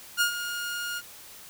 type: tone with ADSR envelope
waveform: sawtooth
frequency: 1423 Hz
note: F6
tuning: 32 cents sharp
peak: -16 dBFS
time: 0.17-1.02 s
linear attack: 39 ms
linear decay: 100 ms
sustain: -11 dB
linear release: 45 ms
effects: white hiss -47 dBFS RMS until 1.49 s